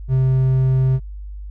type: tone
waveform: triangle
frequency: 130.81 Hz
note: C3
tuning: in tune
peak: -11 dBFS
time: 0.08-1 s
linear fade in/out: 50 ms
effects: added 50 Hz sine -29 dBFS peak until 1.5 s